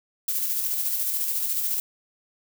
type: noise with tremolo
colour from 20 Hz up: violet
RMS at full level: -25 dBFS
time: 0.28-1.8 s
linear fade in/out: 2 ms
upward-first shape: square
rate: 14 Hz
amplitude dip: 30%
effects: none